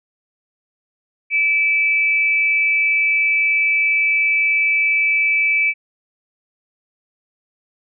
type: tone pair together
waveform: sine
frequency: 2312 / 2595 Hz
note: D7 / E7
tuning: -28 / -28 cents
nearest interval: major second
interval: 200 cents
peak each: -14 / -23 dBFS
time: 1.3-5.74 s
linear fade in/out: 50 ms
effects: none